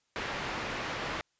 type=low-pass noise; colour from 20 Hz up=white; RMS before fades=-36 dBFS; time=0.16-1.21 s; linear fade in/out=0 ms; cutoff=2100 Hz; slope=12 dB/octave; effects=white hiss -75 dBFS RMS until 1.39 s + resampled to 16000 Hz